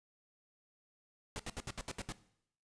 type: noise bursts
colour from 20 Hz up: pink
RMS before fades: -41 dBFS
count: 8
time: 1.36-2.122 s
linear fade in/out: 0 ms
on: 34 ms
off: 70 ms
effects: noise-tail reverb RT60 0.7 s tail -17 dB re dry + resampled to 22050 Hz